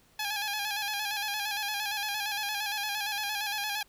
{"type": "tone with vibrato", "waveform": "10% pulse", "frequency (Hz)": 830.6, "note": "G#5", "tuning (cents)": 0, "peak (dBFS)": -22, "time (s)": [0.19, 3.83], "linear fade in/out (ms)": 5, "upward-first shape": "square", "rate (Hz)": 8.7, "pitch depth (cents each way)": 47, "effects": ["pink hiss -63 dBFS RMS until 3.88 s"]}